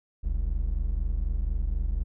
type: tone pair together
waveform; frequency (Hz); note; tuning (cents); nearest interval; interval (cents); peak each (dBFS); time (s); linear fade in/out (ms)
triangle; 40.95 / 65; E1 / C2; -11 / -11; minor sixth; 800; -24 / -28; 0.23-2.04; 20
effects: none